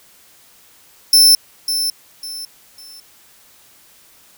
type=tone with echo; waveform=sawtooth; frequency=5320 Hz; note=E8; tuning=15 cents sharp; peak=-4 dBFS; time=1.13-1.35 s; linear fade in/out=2 ms; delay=550 ms; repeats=3; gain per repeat=-10 dB; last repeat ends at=3 s; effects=white hiss -49 dBFS RMS until 4.37 s